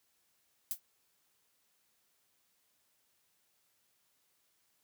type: noise with exponential decay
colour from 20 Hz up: violet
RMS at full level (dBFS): -30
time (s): 0.71-0.8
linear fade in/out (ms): 1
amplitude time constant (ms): 18
effects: white hiss -75 dBFS RMS until 4.83 s + high-pass 60 Hz 12 dB/octave